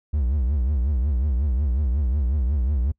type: tone with vibrato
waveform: triangle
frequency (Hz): 67.1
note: C2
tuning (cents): +44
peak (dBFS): -17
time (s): 0.13-2.92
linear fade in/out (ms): 10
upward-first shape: triangle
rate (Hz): 5.5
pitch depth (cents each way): 260
effects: noise-tail reverb RT60 0.1 s tail -26 dB re dry